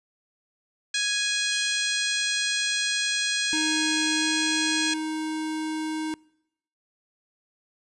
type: harmonic tone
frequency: 830.6 Hz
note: G#5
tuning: in tune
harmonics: 2 / 3 / 4 / 5 / 6 / 7 / 8 / 9 / 10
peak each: -29 / -31 / -30 / -30 / -36 / -35 / -36 / -38 / -36 dBFS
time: 0.94-4.94 s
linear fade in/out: 5 ms
type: tone with exponential decay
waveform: 20% pulse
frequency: 3136 Hz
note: G7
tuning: in tune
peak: -33 dBFS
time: 1.52-2.54 s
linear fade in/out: 1 ms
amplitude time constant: 220 ms
type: tone with pitch glide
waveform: square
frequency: 311.1 to 312.9 Hz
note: D#4 to D#4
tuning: 0 to +10 cents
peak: -28 dBFS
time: 3.53-6.14 s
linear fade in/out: 0 ms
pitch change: +10 cents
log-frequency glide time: 4.19-4.25 s
effects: noise-tail reverb RT60 0.8 s tail -25 dB re dry + resampled to 24000 Hz

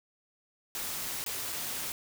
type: noise with dropouts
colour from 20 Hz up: white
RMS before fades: -36 dBFS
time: 0.75-1.92 s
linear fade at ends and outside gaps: 0 ms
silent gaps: 1.24-1.263 / 1.522-1.526 s
effects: none

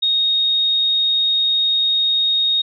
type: tone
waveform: sine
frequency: 3729 Hz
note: A#7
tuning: in tune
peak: -14 dBFS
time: 0.02-2.62 s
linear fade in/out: 10 ms
effects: none

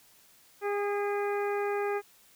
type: harmonic tone with a mistuned harmonic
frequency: 407.2 Hz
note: G#4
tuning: 34 cents flat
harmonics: 1 / 2 / 3 / 4 / 5 / 6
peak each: -29 / -35 / -39 / -41 / -43 / -45 dBFS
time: 0.61-2.02 s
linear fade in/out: 50 ms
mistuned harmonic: 3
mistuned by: +16 cents
effects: white hiss -60 dBFS RMS until 2.35 s

